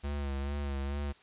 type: tone with vibrato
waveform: square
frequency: 70.3 Hz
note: C#2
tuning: 25 cents sharp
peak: -33 dBFS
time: 0.03-1.13 s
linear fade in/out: 20 ms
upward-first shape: sine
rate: 2.3 Hz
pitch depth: 47 cents each way
effects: white hiss -60 dBFS RMS until 1.22 s + resampled to 8000 Hz